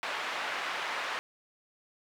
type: band-pass noise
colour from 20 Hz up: pink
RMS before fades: -35 dBFS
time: 0.03-1.19 s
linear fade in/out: 0 ms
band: 930 to 2600 Hz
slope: 12 dB/octave
effects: none